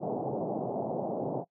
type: band-pass noise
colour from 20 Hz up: white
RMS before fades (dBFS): -33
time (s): 0-1.45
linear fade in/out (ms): 50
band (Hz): 120 to 780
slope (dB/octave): 48
effects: noise-tail reverb RT60 0.1 s tail -21 dB re dry